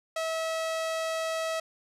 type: tone with low-pass filter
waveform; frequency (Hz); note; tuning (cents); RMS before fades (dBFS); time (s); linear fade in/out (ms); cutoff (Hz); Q
sawtooth; 647; E5; -32; -31; 0.16-1.6; 5; 10000; 0.64
effects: none